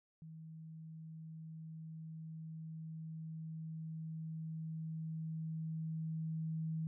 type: tone with level ramp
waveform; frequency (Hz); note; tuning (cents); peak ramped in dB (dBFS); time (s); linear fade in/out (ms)
sine; 160; D#3; +49; -49 to -36; 0.22-6.87; 0
effects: none